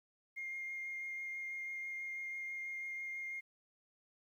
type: tone with vibrato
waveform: sine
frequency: 2123 Hz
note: C7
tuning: 25 cents sharp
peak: -39 dBFS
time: 0.36-3.41 s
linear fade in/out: 20 ms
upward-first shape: sine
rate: 6.1 Hz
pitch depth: 9 cents each way
effects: tanh soft clip ceiling -36 dBFS + 12-bit